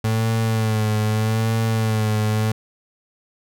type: tone with vibrato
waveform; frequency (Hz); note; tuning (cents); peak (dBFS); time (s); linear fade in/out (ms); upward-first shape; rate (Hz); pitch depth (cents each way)
35% pulse; 110; A2; 0; -16; 0.04-2.52; 5; sine; 0.81; 43
effects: none